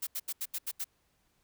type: noise bursts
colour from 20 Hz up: blue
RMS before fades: -35 dBFS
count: 7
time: 0.02-0.844 s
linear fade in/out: 10 ms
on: 50 ms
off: 79 ms
effects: pink hiss -73 dBFS RMS until 1.43 s